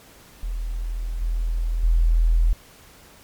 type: tone with level steps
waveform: sine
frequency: 41.2 Hz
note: E1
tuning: in tune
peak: -24 / -20 / -14 dBFS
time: 0.43-2.53 s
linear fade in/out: 0 ms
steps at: 1.21 / 1.83 s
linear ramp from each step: 10 ms
effects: pink hiss -49 dBFS RMS until 3.23 s + MP3 96 kbps